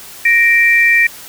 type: tone pair together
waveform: sine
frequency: 1864.4 / 2349 Hz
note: A#6 / D7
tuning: 0 / 0 cents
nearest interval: major third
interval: 400 cents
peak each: -10 dBFS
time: 0.25-1.07 s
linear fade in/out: 5 ms
effects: white hiss -34 dBFS RMS until 1.28 s